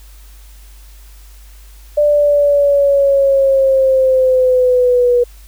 sine linear sweep, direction down, 592 to 483.7 Hz, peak -8 dBFS, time 1.97-5.24 s, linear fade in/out 10 ms, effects added 50 Hz sine -36 dBFS peak until 5.47 s + white hiss -47 dBFS RMS until 5.47 s

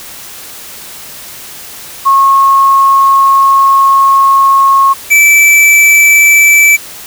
sine / square tone pair in turn, 1090 / 2317 Hz, C#6 / D7, -29 / -24 cents, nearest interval octave + minor second, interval 1305 cents, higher second, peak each -3 dBFS, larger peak neither, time 2.05-4.94 / 5.1-6.77 s, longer first, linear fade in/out 20 ms, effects white hiss -28 dBFS RMS until 7.06 s

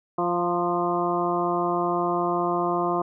harmonic tone with a mistuned harmonic, 174.61 Hz, F3, in tune, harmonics 1 / 2 / 3 / 4 / 5 / 6 / 7, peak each -32 / -26 / -34 / -27 / -35 / -28 / -32 dBFS, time 0.18-3.02 s, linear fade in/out 5 ms, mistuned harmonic 5, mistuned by +31 cents, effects none

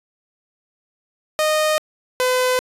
sawtooth tone pair in turn, 617 / 506.5 Hz, D#5 / B4, -15 / +44 cents, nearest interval minor third, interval 341 cents, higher first, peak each -12 dBFS, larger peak neither, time 1.39-1.78 / 2.2-2.59 s, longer neither, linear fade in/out 0 ms, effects resampled to 32000 Hz

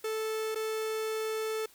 45% pulse tone with dropouts, 438.4 Hz, A4, 6 cents flat, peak -31 dBFS, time 0.04-1.66 s, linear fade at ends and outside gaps 5 ms, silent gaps 0.548-0.556 s, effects white hiss -59 dBFS RMS until 1.74 s

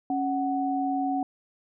sine tone pair together, 275.6 / 743.9 Hz, C#4 / F#5, -10 / +9 cents, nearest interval octave + perfect fourth, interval 1719 cents, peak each -27 dBFS, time 0.1-1.23 s, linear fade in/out 2 ms, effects none

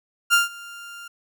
30% pulse tone with ADSR envelope, 1396.9 Hz, F6, in tune, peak -10 dBFS, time 0.3-1.08 s, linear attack 34 ms, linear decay 150 ms, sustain -24 dB, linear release 7 ms, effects none

